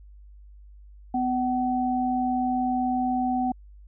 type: tone pair together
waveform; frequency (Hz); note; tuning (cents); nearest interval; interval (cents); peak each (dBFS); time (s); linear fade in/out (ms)
sine; 251.3 / 756; B3 / F#5; +30 / +37; octave + perfect fifth; 1907; -25 / -25; 1.14-3.52; 5
effects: added 50 Hz sine -45 dBFS peak until 3.87 s